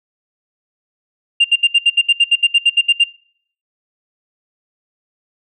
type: tone bursts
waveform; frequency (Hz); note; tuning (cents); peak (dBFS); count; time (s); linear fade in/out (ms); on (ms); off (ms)
sine; 2794; F7; 0; -5; 15; 1.4-3.041; 10; 45; 69
effects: noise-tail reverb RT60 0.6 s tail -25 dB re dry + tanh soft clip ceiling -5 dBFS